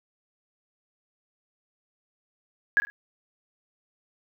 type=tone with echo; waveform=sine; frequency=1661.2 Hz; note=G#6; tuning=in tune; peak=-16 dBFS; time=2.77-2.8 s; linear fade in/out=0 ms; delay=50 ms; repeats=2; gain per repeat=-14 dB; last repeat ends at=2.9 s; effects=none